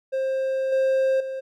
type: tone with level steps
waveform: triangle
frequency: 530 Hz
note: C5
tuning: 22 cents sharp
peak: -20 / -16 / -26 dBFS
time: 0.12-1.41 s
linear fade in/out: 20 ms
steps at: 0.72 / 1.2 s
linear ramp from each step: 5 ms
effects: none